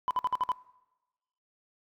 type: tone bursts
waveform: sine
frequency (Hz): 1004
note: B5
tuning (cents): +28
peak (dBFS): -23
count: 6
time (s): 0.08-0.518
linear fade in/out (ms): 0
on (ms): 28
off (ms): 54
effects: noise-tail reverb RT60 1.0 s tail -22 dB re dry + tanh soft clip ceiling -22 dBFS